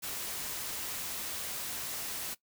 white noise, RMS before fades -38 dBFS, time 0.02-2.35 s, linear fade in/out 20 ms, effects noise-tail reverb RT60 0.1 s tail -18 dB re dry

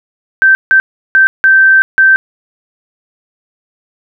sine tone bursts at uneven times, 1556 Hz, G6, 13 cents flat, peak -3 dBFS, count 5, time 0.42-0.55 / 0.71-0.8 / 1.15-1.27 / 1.44-1.82 / 1.98-2.16 s, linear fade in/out 0 ms, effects none

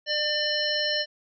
harmonic tone, 598 Hz, D5, 31 cents sharp, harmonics 1 / 3 / 5 / 7 / 9, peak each -30 / -30 / -30 / -30 / -30 dBFS, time 0.06-1.06 s, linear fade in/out 50 ms, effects none

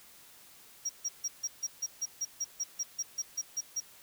triangle tone bursts, 5660 Hz, F8, 22 cents sharp, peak -29 dBFS, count 16, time 0.85-3.804 s, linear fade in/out 10 ms, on 44 ms, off 150 ms, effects white hiss -56 dBFS RMS until 4.02 s

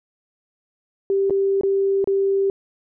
sine tone with dropouts, 392 Hz, G4, in tune, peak -16 dBFS, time 1.1-2.5 s, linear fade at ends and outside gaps 1 ms, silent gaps 1.298-1.306 / 1.611-1.634 / 2.043-2.074 s, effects none

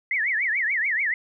sine tone with vibrato, 1975.5 Hz, B6, in tune, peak -21 dBFS, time 0.11-1.14 s, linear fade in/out 2 ms, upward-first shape triangle, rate 6.9 Hz, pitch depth 290 cents each way, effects none

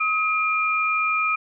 sine tone pair together, 1270 / 2397 Hz, D#6 / D7, +35 / +35 cents, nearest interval major seventh, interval 1100 cents, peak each -22 / -22 dBFS, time 0-1.36 s, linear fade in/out 10 ms, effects none

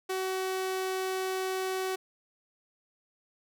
sawtooth tone, 376.7 Hz, F#4, 31 cents sharp, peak -26 dBFS, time 0.09-1.96 s, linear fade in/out 10 ms, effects none

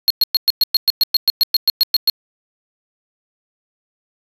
square tone bursts, 4291 Hz, C8, 43 cents sharp, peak -10 dBFS, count 16, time 0.08-2.098 s, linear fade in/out 0 ms, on 23 ms, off 110 ms, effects resampled to 32000 Hz

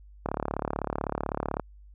click train, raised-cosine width 1 ms, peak -14 dBFS, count 49, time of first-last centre 0.26-1.597 s, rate 35.9 Hz, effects added 50 Hz sine -48 dBFS peak until 1.94 s

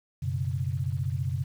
sine chord, F# suspended fourth, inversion none, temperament equal, 92.5 / 123.47 / 138.59 Hz, F#2 / B2 / C#3, 0 / 0 / 0 cents, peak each -31 dBFS, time 0.22-1.44 s, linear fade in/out 10 ms, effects 9-bit

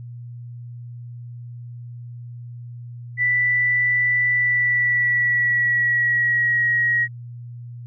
sine tone with pitch glide, 1975.5 to 1897.2 Hz, B6 to A#6, 0 to +30 cents, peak -16 dBFS, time 3.17-7.08 s, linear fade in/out 50 ms, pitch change -70 cents, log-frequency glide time 4.31-6.68 s, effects added 120 Hz sine -33 dBFS peak until 7.86 s

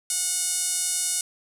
5% pulse tone with band-pass filter, 729 Hz, F#5, 26 cents flat, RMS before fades -26 dBFS, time 0.1-1.21 s, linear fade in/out 2 ms, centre 9500 Hz, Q 1.7, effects none

